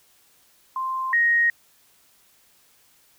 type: tone pair in turn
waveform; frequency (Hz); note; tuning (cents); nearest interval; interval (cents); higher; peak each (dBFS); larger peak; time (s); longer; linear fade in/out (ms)
sine; 1046.5 / 1873.3; C6 / A#6; 0 / +8; minor seventh; 1008; second; -24 / -16; second; 0.76-1.13 / 1.13-1.5; neither; 2
effects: white hiss -59 dBFS RMS until 3.18 s

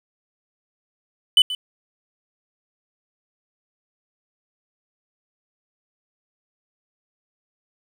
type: tone with echo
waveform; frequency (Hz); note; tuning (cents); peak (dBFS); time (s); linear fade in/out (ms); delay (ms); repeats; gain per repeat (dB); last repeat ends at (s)
triangle; 3000; F#7; +23; -8; 1.37-1.42; 2; 130; 1; -15; 1.55
effects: 8-bit

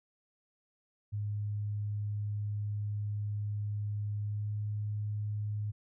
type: tone with pitch glide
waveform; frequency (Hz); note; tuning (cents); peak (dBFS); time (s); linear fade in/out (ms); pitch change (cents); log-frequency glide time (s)
sine; 103.9 to 104.86; G#2 to G#2; +1 to +17; -32; 1.12-5.72; 20; +16; 4.23-4.52
effects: none

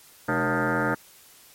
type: tone with frequency modulation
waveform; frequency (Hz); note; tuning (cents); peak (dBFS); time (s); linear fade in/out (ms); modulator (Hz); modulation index
sine; 554.4; C#5; 0; -21; 0.28-0.95; 10; 171; 6.5
effects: white hiss -52 dBFS RMS until 1.54 s + MP3 64 kbps

